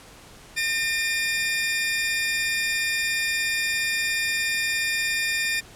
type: tone pair together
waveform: sawtooth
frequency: 1817 / 2417 Hz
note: A#6 / D7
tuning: -45 / +49 cents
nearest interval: perfect fourth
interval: 494 cents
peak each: -22 dBFS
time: 0.56-5.61 s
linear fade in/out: 20 ms
effects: pink hiss -47 dBFS RMS until 5.75 s + low-pass 11000 Hz 12 dB/octave